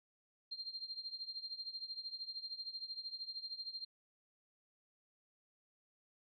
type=tone with tremolo; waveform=sine; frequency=4186 Hz; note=C8; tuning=in tune; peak=-39 dBFS; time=0.51-3.85 s; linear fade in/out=10 ms; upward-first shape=triangle; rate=13 Hz; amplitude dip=90%; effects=none